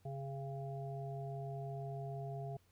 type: harmonic tone with a mistuned harmonic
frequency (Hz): 137.1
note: C#3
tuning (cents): -19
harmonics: 1 / 3 / 5 / 6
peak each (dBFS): -42 / -49 / -47 / -59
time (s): 0.05-2.57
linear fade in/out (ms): 5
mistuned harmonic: 6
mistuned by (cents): -47
effects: added 91 Hz sine -70 dBFS peak until 2.71 s + pink hiss -74 dBFS RMS until 2.71 s